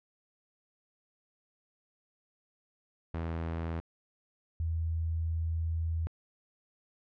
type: tone pair in turn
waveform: sawtooth / sine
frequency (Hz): 82.41 / 81.79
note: E2 / E2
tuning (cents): 0 / -13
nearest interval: unison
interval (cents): 13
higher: first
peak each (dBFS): -29 / -29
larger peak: neither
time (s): 3.14-3.8 / 4.6-6.07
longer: second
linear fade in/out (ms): 0
effects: low-pass 2000 Hz 12 dB/octave